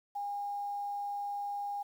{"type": "tone with quantisation", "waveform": "sine", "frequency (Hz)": 812, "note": "G#5", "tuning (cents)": -39, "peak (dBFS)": -34, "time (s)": [0.15, 1.83], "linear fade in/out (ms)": 10, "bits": 10, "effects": []}